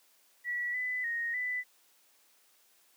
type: tone with pitch steps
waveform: sine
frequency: 1941 / 2000 / 1866 / 1992 Hz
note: B6 / B6 / A#6 / B6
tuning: -31 / +21 / +1 / +14 cents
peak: -31 dBFS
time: 0.44-1.64 s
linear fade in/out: 50 ms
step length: 300 ms
effects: white hiss -66 dBFS RMS until 2.96 s + high-pass 300 Hz 12 dB/octave